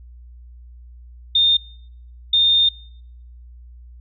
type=tone bursts at uneven times; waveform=sine; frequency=3639 Hz; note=A#7; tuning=42 cents flat; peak=-12 dBFS; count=2; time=1.35-1.57 / 2.33-2.69 s; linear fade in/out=5 ms; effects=noise-tail reverb RT60 0.8 s tail -26 dB re dry + added 60 Hz sine -39 dBFS peak until 4 s